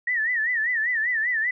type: tone with vibrato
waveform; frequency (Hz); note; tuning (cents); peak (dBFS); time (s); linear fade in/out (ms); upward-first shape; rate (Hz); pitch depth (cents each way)
sine; 1864.7; A#6; 0; -21; 0.07-1.51; 5; sine; 5.1; 130
effects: none